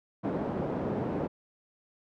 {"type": "band-pass noise", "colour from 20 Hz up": "pink", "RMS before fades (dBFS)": -32, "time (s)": [0.23, 1.28], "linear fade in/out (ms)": 20, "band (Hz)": [160, 600], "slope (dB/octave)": 12, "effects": []}